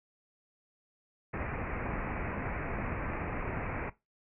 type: low-pass noise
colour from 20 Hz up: pink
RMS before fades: -36 dBFS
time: 1.33-3.9 s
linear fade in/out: 10 ms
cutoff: 2500 Hz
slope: 96 dB/octave
effects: noise-tail reverb RT60 0.2 s tail -17 dB re dry